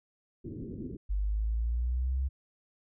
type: low-pass noise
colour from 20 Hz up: white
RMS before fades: -40 dBFS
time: 0.44-0.97 s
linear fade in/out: 10 ms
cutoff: 380 Hz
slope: 48 dB/octave
type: linear sweep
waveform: sine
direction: up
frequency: 48.31 to 67.4 Hz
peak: -27 dBFS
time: 1.09-2.29 s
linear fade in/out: 20 ms
effects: none